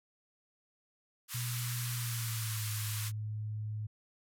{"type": "band-pass noise", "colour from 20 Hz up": "white", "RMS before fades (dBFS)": -41, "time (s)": [1.28, 3.12], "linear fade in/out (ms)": 50, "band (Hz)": [990, 15000], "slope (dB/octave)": 48}
{"type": "tone with pitch glide", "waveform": "sine", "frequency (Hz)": [120.9, 107.09], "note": ["B2", "A2"], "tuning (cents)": [-36, -46], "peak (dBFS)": -35, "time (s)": [1.34, 3.87], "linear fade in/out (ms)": 10, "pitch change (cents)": -210, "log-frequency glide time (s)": [1.94, 2.66]}
{"effects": []}